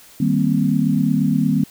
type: chord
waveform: sine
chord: C minor seventh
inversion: first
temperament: equal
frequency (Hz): 155.56 / 196 / 233.1 / 261.6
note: Eb3 / G3 / Bb3 / C4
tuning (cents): 0 / 0 / 0 / 0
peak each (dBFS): -20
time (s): 0.2-1.64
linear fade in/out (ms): 5
effects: white hiss -46 dBFS RMS until 1.7 s